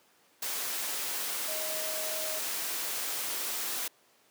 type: tone in noise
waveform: sine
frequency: 628 Hz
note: D#5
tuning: 16 cents sharp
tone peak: -39 dBFS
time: 1.48-2.39 s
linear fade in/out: 5 ms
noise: white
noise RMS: -34 dBFS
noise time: 0.42-3.88 s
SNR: -8 dB
effects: pink hiss -64 dBFS RMS until 4.3 s + high-pass 300 Hz 12 dB/octave